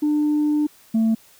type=tone pair in turn; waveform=sine; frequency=298.9 / 223.4 Hz; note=D4 / A3; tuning=+31 / +27 cents; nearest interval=perfect fourth; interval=504 cents; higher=first; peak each=-15 / -13 dBFS; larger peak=second; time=0.02-0.67 / 0.94-1.15 s; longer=first; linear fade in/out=10 ms; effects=tanh soft clip ceiling -14 dBFS + white hiss -52 dBFS RMS until 1.39 s